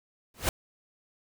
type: noise with exponential growth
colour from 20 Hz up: pink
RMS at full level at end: -22 dBFS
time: 0.34-0.49 s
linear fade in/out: 2 ms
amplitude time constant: 31 ms
effects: none